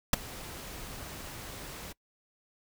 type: noise with ADSR envelope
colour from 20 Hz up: pink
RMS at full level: -19 dBFS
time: 0.13-1.93 s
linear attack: 4 ms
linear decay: 12 ms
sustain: -24 dB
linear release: 14 ms
effects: noise-tail reverb RT60 0.1 s tail -23 dB re dry